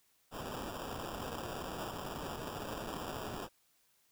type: noise with sample-and-hold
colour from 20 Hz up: white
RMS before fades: -42 dBFS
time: 0.31-3.49 s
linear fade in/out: 50 ms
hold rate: 2100 Hz
effects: white hiss -72 dBFS RMS until 4.11 s